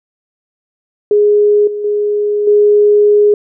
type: tone with level steps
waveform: sine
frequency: 415.3 Hz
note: G#4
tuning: in tune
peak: -6 / -17 / -11 / -5 dBFS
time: 1.11-3.34 s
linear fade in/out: 2 ms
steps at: 1.67 / 1.84 / 2.47 s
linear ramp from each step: 5 ms
effects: none